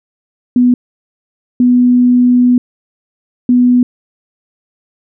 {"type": "tone bursts at uneven times", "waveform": "sine", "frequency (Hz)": 246.9, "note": "B3", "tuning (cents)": 0, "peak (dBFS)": -5, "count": 3, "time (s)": [[0.56, 0.74], [1.6, 2.58], [3.49, 3.83]], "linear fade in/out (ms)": 2, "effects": []}